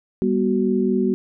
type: tone cluster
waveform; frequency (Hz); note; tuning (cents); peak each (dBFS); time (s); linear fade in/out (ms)
sine; 197.6 / 242 / 373; G3 / B3 / F#4; +14 / -35 / +14; -21; 0.22-1.14; 0
effects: none